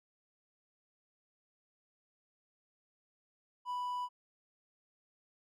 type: tone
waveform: triangle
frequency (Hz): 988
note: B5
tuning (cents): 0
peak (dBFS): -33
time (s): 3.65-4.09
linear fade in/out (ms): 50
effects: none